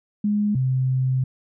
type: tone pair in turn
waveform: sine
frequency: 207.7 / 129.94 Hz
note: G#3 / C3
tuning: 0 / -12 cents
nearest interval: minor sixth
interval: 812 cents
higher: first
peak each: -18 dBFS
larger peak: neither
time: 0.24-0.55 / 0.55-1.24 s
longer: second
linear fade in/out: 5 ms
effects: none